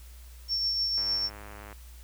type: tone with tremolo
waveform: sine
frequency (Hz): 5450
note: F8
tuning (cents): -43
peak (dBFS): -24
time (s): 0.48-1.3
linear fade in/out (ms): 50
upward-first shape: triangle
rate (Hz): 6.6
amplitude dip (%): 35
type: click train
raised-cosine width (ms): 0.5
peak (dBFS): -30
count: 78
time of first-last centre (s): 0.98-1.728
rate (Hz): 103
effects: added 60 Hz sine -45 dBFS peak until 2.03 s + white hiss -56 dBFS RMS until 2.03 s